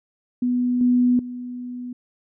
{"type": "tone with level steps", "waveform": "sine", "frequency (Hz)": 246.9, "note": "B3", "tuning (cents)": 0, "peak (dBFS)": [-18, -14, -29], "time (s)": [0.42, 1.93], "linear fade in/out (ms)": 5, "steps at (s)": [0.81, 1.19], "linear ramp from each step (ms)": 2, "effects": []}